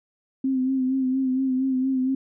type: tone with vibrato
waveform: sine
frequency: 261.6 Hz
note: C4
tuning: in tune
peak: -20 dBFS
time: 0.44-2.15 s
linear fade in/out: 5 ms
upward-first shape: sine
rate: 4.3 Hz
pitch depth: 39 cents each way
effects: none